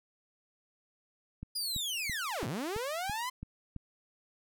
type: click train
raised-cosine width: 5 ms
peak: -28 dBFS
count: 8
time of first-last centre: 1.43-3.763 s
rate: 3 Hz
type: linear two-way sweep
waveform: sawtooth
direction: down then up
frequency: 4978 to 103.83 to 1039 Hz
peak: -30 dBFS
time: 1.55-3.3 s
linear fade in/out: 10 ms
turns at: 2.47 s
effects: none